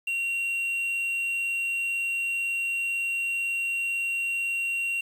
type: tone with quantisation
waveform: triangle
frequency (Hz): 2749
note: F7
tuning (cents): -28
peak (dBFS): -24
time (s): 0.07-5.01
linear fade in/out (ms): 5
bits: 8
effects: none